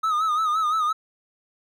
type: tone with vibrato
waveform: triangle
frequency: 1260 Hz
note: D#6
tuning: 21 cents sharp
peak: -18 dBFS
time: 0.03-0.93 s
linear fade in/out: 10 ms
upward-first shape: sine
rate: 5.8 Hz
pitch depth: 77 cents each way
effects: none